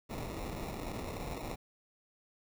pink noise with sample-and-hold, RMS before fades -40 dBFS, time 0.09-1.56 s, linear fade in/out 20 ms, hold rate 1575 Hz, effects none

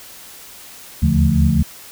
sine tone cluster, 74.2 / 79.1 / 143.8 / 173.1 / 220 Hz, D2 / D#2 / D3 / F3 / A3, +18 / +29 / -36 / -15 / 0 cents, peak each -18 dBFS, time 1.02-1.63 s, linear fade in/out 10 ms, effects white hiss -39 dBFS RMS until 1.91 s

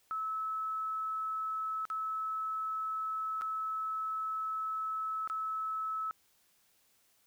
sine tone with dropouts, 1300 Hz, E6, 24 cents flat, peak -33 dBFS, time 0.11-6.11 s, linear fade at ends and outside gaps 0 ms, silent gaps 1.853-1.901 / 3.412-3.419 / 5.275-5.299 s, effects white hiss -70 dBFS RMS until 7.26 s

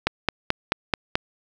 click train, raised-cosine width 0.3 ms, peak -3 dBFS, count 6, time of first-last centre 0.07-1.155 s, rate 4.61 Hz, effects 7-bit

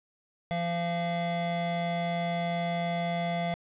square tone pair together, 171.12 / 686 Hz, F3 / F5, -35 / -31 cents, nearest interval 2 octaves, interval 2404 cents, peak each -32 / -31 dBFS, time 0.51-3.54 s, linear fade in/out 0 ms, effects resampled to 8000 Hz + 10-bit

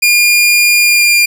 sawtooth tone with pitch glide, 2418 to 2399 Hz, D7 to D7, +50 to +36 cents, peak -3 dBFS, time 0.02-1.26 s, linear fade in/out 10 ms, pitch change -14 cents, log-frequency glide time 0.79-1.12 s, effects none

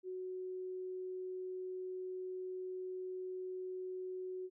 sine tone, 370 Hz, F#4, in tune, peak -40 dBFS, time 0.03-4.5 s, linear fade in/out 50 ms, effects none

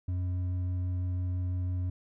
sine tone with hard clipping, 90.6 Hz, F#2, 36 cents flat, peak -30 dBFS, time 0.08-1.9 s, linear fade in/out 5 ms, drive 4 dB, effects none

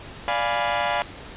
sawtooth chord, D diminished seventh, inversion none, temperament equal, 587.3 / 698.5 / 830.6 / 987.8 Hz, D5 / F5 / Ab5 / Cb6, 0 / 0 / 0 / 0 cents, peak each -24 / -22 / -23 / -24 dBFS, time 0.28-1.02 s, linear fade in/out 0 ms, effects pink hiss -40 dBFS RMS until 1.36 s + resampled to 8000 Hz

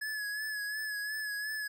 square tone with vibrato, 1701 Hz, G#6, 41 cents sharp, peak -35 dBFS, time 0.01-1.68 s, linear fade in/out 10 ms, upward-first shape sine, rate 2.8 Hz, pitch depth 39 cents each way, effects none

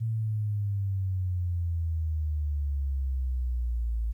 sine exponential sweep, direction down, 114.3 to 55 Hz, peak -26 dBFS, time 0-4.13 s, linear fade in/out 20 ms, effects 11-bit

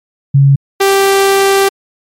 sine / sawtooth tone pair in turn, 138.59 / 392 Hz, C#3 / G4, 0 / 0 cents, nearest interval octave + tritone, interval 1800 cents, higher second, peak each -3 dBFS, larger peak neither, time 0.34-0.56 / 0.8-1.69 s, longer second, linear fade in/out 10 ms, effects MP3 64 kbps

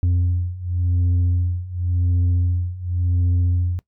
sine beating tone pair, 88 / 88.91 Hz, F2 / F2, +14 / +31 cents, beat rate 0.91 Hz, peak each -19 / -17 dBFS, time 0.03-3.79 s, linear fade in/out 0 ms, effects noise-tail reverb RT60 0.1 s tail -20 dB re dry + tanh soft clip ceiling -14 dBFS

